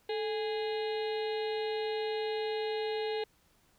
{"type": "harmonic tone with a mistuned harmonic", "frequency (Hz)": 413.3, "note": "G#4", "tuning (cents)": -8, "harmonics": [1, 2, 4, 5, 6, 7, 8, 9, 10], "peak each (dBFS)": [-32, -40, -48, -48, -50, -47, -53, -47, -48], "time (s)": [0.09, 3.24], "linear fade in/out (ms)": 5, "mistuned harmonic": 1, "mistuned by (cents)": 92, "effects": ["pink hiss -68 dBFS RMS until 3.78 s"]}